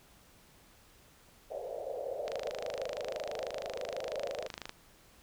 pink band-pass noise, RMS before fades -39 dBFS, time 1.5-4.48 s, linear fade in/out 20 ms, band 480 to 640 Hz, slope 48 dB/octave
click train, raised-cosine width 0.2 ms, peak -22 dBFS, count 64, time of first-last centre 2.28-4.694 s, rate 26.1 Hz
effects pink hiss -61 dBFS RMS until 5.22 s

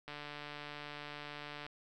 click train, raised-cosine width 0.3 ms, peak -29 dBFS, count 234, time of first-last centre 0.08-1.665 s, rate 147 Hz, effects none

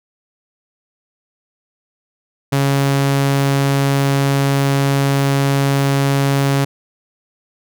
sawtooth tone, 138.59 Hz, C#3, in tune, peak -9 dBFS, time 2.52-6.65 s, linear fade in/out 10 ms, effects none

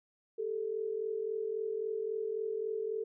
sine tone pair together, 399.4 / 443.1 Hz, G4 / A4, +32 / +12 cents, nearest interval major second, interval 180 cents, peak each -38 / -34 dBFS, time 0.38-3.04 s, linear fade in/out 10 ms, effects none

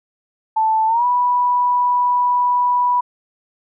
sine tone with pitch glide, 880 to 982.1 Hz, A5 to B5, 0 to -10 cents, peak -13 dBFS, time 0.56-3.01 s, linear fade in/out 10 ms, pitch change +190 cents, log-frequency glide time 0.87-1.05 s, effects none

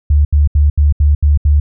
sine tone bursts, 73.3 Hz, D2, 3 cents flat, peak -6 dBFS, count 7, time 0.1-1.6 s, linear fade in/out 5 ms, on 150 ms, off 75 ms, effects none

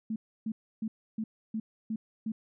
sine tone bursts, 220.1 Hz, A3, 1 cent sharp, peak -30 dBFS, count 7, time 0.1-2.32 s, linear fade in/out 5 ms, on 60 ms, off 300 ms, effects none

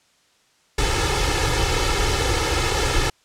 pink noise with comb filter, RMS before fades -20 dBFS, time 0.78-3.1 s, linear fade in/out 5 ms, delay 2.3 ms, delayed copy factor +0.9, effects white hiss -60 dBFS RMS until 3.24 s + low-pass 7000 Hz 12 dB/octave

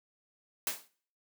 white noise with exponential decay, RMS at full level -29 dBFS, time 0.67-0.88 s, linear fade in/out 1 ms, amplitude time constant 44 ms, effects noise-tail reverb RT60 0.5 s tail -21 dB re dry + high-pass 200 Hz 12 dB/octave

